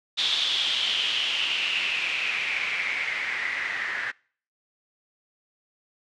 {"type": "noise with low-pass filter sweep", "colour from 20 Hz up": "blue", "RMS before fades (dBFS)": -27, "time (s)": [0.17, 4.12], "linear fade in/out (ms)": 20, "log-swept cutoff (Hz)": [3600, 1800], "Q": 6.1, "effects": ["noise-tail reverb RT60 0.5 s tail -26 dB re dry", "low-pass 7000 Hz 12 dB/octave"]}